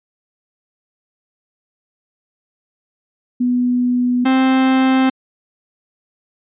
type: tone pair in turn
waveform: sine / 45% pulse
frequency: 246.9 / 262.2 Hz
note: B3 / C4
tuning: 0 / +4 cents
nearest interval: minor second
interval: 104 cents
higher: second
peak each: -13 / -11 dBFS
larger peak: second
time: 3.4-4.25 / 4.25-5.1 s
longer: neither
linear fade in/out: 10 ms
effects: resampled to 8000 Hz